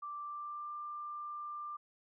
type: tone with pitch glide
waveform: sine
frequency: 1174.7 to 1189 Hz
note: D6 to D6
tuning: 0 to +21 cents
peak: -40 dBFS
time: 0.02-1.77 s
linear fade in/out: 10 ms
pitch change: +21 cents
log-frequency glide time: 0.21-0.72 s
effects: none